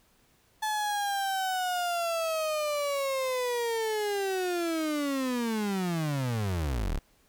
35% pulse linear sweep, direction down, 866 to 30.53 Hz, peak -26 dBFS, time 0.62-6.99 s, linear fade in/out 10 ms, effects pink hiss -65 dBFS RMS until 7.28 s

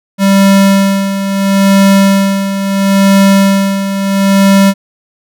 square tone with tremolo, 196 Hz, G3, in tune, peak -4 dBFS, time 0.18-4.74 s, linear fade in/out 50 ms, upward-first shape sine, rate 0.74 Hz, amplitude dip 65%, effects none

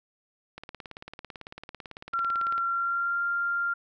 click train, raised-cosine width 0.3 ms, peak -24 dBFS, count 37, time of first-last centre 0.58-2.58 s, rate 18 Hz
sine tone with pitch glide, 1369 to 1392.9 Hz, F6 to F6, -35 to -5 cents, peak -25 dBFS, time 2.13-3.74 s, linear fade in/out 10 ms, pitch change +30 cents, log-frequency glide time 2.63-3.23 s
effects none

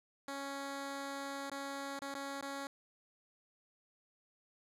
10% pulse tone with dropouts, 277.2 Hz, C#4, in tune, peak -32 dBFS, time 0.28-2.67 s, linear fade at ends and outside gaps 2 ms, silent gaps 1.499-1.516 / 1.991-2.019 / 2.142-2.15 / 2.412-2.425 s, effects low-pass 11000 Hz 12 dB/octave

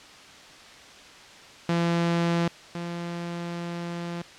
sawtooth tone pair in turn, 170 / 171.78 Hz, F3 / F3, -46 / -28 cents, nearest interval unison, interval 18 cents, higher second, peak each -18 / -27 dBFS, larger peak first, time 1.69-2.48 / 2.75-4.22 s, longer second, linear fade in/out 2 ms, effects white hiss -47 dBFS RMS until 4.38 s + low-pass 5000 Hz 12 dB/octave

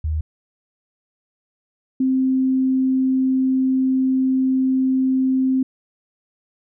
sine tone pair in turn, 77.78 / 261.6 Hz, D#2 / C4, 0 / 0 cents, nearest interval octave + major sixth, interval 2100 cents, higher second, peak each -19 / -15 dBFS, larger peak second, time 0.04-0.21 / 2-5.63 s, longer second, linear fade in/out 5 ms, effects none

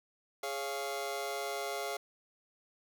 sawtooth chord, Db major, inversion second, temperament just, 415.8 / 554.4 / 693 Hz, Ab4 / Db5 / F5, +2 / 0 / -14 cents, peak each -36 / -37 / -35 dBFS, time 0.43-1.97 s, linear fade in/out 5 ms, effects none

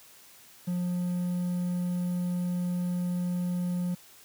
triangle tone with quantisation, 177.9 Hz, F3, 32 cents sharp, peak -25 dBFS, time 0.67-3.95 s, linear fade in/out 10 ms, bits 9, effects white hiss -54 dBFS RMS until 4.24 s + high-pass 60 Hz 12 dB/octave

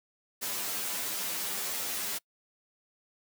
white noise with comb filter, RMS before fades -34 dBFS, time 0.41-2.19 s, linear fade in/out 20 ms, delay 10 ms, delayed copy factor +0.8, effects noise-tail reverb RT60 0.1 s tail -26 dB re dry + high-pass 150 Hz 12 dB/octave

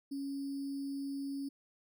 sine tone with sample-and-hold, 277.2 Hz, C#4, in tune, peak -36 dBFS, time 0.11-1.49 s, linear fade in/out 10 ms, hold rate 4900 Hz, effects none

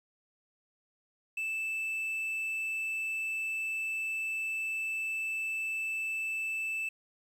triangle tone with quantisation, 2637 Hz, E7, in tune, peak -30 dBFS, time 1.37-6.89 s, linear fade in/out 5 ms, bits 10, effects none

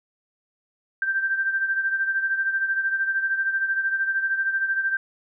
sine beating tone pair, 1568 / 1581 Hz, G6 / G6, 0 / +14 cents, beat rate 13 Hz, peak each -22 / -29 dBFS, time 1.02-4.97 s, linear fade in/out 2 ms, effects none

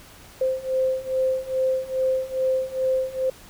sine beating tone pair, 520 / 522.4 Hz, C5 / C5, -11 / -3 cents, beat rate 2.4 Hz, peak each -25 / -23 dBFS, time 0.41-3.3 s, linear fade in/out 5 ms, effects pink hiss -47 dBFS RMS until 3.49 s

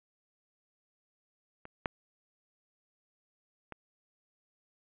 clicks, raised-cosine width 0.5 ms, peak -30 / -15 / -27 dBFS, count 3, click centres 1.654 / 1.858 / 3.723 s, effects resampled to 8000 Hz + 8-bit

